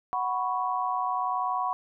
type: chord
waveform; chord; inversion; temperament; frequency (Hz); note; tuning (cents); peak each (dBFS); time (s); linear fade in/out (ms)
sine; F# suspended fourth; none; equal; 740 / 987.8 / 1108.7; F#5 / B5 / C#6; 0 / 0 / 0; -30; 0.13-1.73; 0
effects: none